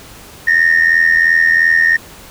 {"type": "tone with amplitude modulation", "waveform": "sine", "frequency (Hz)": 1837, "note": "A#6", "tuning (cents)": -26, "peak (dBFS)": -3, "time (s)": [0.47, 1.97], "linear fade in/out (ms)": 10, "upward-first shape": "sine", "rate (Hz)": 82.9, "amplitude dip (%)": 80, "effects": ["tanh soft clip ceiling -3 dBFS", "pink hiss -37 dBFS RMS until 2.3 s"]}